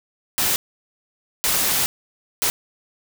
white noise bursts at uneven times, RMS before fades -20 dBFS, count 3, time 0.38-0.56 / 1.44-1.86 / 2.42-2.5 s, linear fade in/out 0 ms, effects none

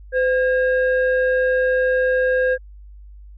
sine tone pair together, 511 / 1622.3 Hz, C5 / G#6, -41 / -41 cents, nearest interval octave + minor sixth, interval 2000 cents, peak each -15 / -20 dBFS, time 0.12-2.58 s, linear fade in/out 50 ms, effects tanh soft clip ceiling -10 dBFS + added 50 Hz sine -38 dBFS peak until 3.37 s

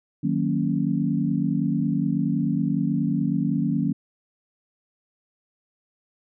sine chord, D# minor seventh, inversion none, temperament equal with one note detuned, 155.56 / 185 / 231.9 / 277.2 Hz, D#3 / F#3 / A#3 / C#4, 0 / 0 / -9 / 0 cents, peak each -26 dBFS, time 0.23-3.93 s, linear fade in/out 10 ms, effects none

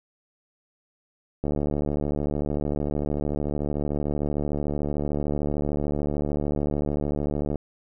click train, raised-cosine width 2 ms, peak -14 dBFS, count 450, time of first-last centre 1.44-7.557 s, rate 73.4 Hz, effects none

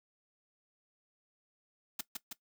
white noise with echo, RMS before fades -36 dBFS, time 1.99-2.01 s, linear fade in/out 5 ms, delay 160 ms, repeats 2, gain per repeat -3 dB, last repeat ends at 2.33 s, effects noise-tail reverb RT60 0.1 s tail -18 dB re dry

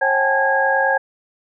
sine tone cluster, 539 / 770 / 819 / 869 / 1641 Hz, C#5 / G5 / G#5 / A5 / G#6, -49 / -31 / -24 / -22 / -21 cents, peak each -20 / -22 / -25 / -22 / -18 dBFS, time 0.01-0.98 s, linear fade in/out 10 ms, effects none

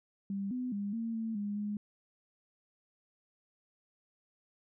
sine tone with pitch steps, 197.7 / 251.2 / 202.2 / 228.2 / 224.2 / 204.8 / 207.5 Hz, G3 / B3 / G#3 / A#3 / A3 / G#3 / G#3, +15 / +30 / -46 / -37 / +33 / -24 / -1 cents, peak -33 dBFS, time 0.3-1.77 s, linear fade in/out 2 ms, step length 210 ms, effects none

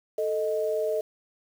sine tone pair together, 440 / 622.3 Hz, A4 / D#5, 0 / 0 cents, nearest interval tritone, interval 600 cents, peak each -27 dBFS, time 0.18-1.01 s, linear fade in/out 5 ms, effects 8-bit

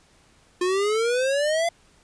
square exponential sweep, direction up, 354.4 to 690 Hz, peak -21 dBFS, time 0.61-1.69 s, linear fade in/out 5 ms, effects pink hiss -58 dBFS RMS until 2.03 s + resampled to 22050 Hz

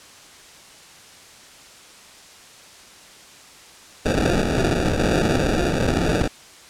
blue noise with sample-and-hold, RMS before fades -20 dBFS, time 4.05-6.28 s, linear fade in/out 10 ms, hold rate 1050 Hz, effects white hiss -45 dBFS RMS until 6.69 s + low-pass 8000 Hz 12 dB/octave

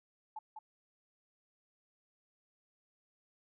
sine tone with echo, 864 Hz, A5, 32 cents flat, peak -40 dBFS, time 0.36-0.39 s, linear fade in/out 5 ms, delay 200 ms, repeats 1, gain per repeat -4 dB, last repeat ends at 0.59 s, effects none

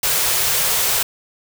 white band-stop noise, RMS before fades -18 dBFS, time 0.03-1.03 s, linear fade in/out 5 ms, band 180 to 360 Hz, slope 48 dB/octave, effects none

